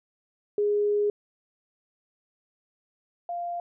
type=tone pair in turn; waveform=sine; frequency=413.6 / 695.6 Hz; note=G#4 / F5; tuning=-7 / -7 cents; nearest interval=major sixth; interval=900 cents; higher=second; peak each=-21 / -29 dBFS; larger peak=first; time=0.58-1.1 / 3.29-3.6 s; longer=first; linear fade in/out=2 ms; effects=none